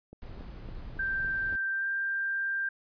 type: click train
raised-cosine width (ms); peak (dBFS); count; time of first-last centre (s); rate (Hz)
2; -33; 6; 0.13-1.527; 3.58
type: noise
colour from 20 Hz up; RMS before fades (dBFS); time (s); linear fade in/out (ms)
brown; -42; 0.22-1.56; 0
type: tone with pitch glide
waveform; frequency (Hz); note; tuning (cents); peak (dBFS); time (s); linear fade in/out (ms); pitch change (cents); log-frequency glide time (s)
sine; 1570 to 1585.5; G6 to G6; +2 to +19; -28; 0.99-2.69; 5; +17; 1.72-1.88
effects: resampled to 11025 Hz